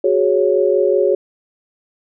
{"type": "chord", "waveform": "sine", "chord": "F# suspended second", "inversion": "none", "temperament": "equal", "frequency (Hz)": [370, 415.3, 554.4], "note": ["F#4", "G#4", "C#5"], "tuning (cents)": [0, 0, 0], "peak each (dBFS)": -16, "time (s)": [0.04, 1.15], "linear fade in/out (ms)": 5, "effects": []}